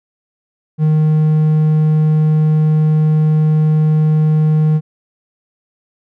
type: tone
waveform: triangle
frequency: 154.7 Hz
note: D#3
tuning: 10 cents flat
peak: -7 dBFS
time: 0.78-4.81 s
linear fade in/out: 50 ms
effects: none